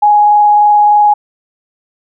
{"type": "tone with frequency modulation", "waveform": "sine", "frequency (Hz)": 833, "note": "G#5", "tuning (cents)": 5, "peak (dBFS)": -4, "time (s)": [0.02, 1.14], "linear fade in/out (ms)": 10, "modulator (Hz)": 23.3, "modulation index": 0.27, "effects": []}